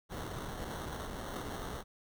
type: noise with sample-and-hold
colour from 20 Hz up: pink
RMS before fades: -41 dBFS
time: 0.09-1.84 s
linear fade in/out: 50 ms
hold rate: 2450 Hz
effects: none